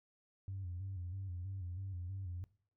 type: tone with vibrato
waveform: sine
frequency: 92.5 Hz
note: F#2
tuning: in tune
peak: -39 dBFS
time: 0.48-2.44 s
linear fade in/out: 0 ms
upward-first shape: square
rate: 3.1 Hz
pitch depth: 78 cents each way
effects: noise-tail reverb RT60 0.5 s tail -20 dB re dry + tanh soft clip ceiling -36 dBFS